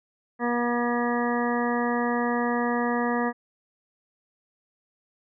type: harmonic tone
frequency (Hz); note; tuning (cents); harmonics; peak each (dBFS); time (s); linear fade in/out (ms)
240; B3; -49; 1 / 2 / 3 / 4 / 5 / 7 / 8; -26 / -29 / -31 / -32 / -33 / -34 / -35; 0.39-3.33; 50
effects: none